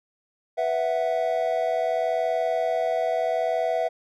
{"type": "chord", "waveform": "triangle", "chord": "B suspended fourth", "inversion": "none", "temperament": "equal", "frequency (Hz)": [493.9, 659.3, 740], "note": ["B4", "E5", "F#5"], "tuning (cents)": [0, 0, 0], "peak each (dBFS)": [-27, -22, -26], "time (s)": [0.57, 3.89], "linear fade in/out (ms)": 20, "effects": []}